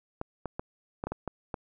clicks, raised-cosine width 1 ms, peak -19 dBFS, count 8, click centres 0.214 / 0.457 / 0.595 / 1.039 / 1.07 / 1.12 / 1.277 / 1.542 s, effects none

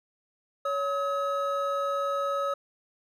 triangle tone pair together, 560.2 / 1277 Hz, C#5 / D#6, +18 / +45 cents, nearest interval octave + major second, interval 1427 cents, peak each -27 dBFS, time 0.65-2.54 s, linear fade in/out 5 ms, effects none

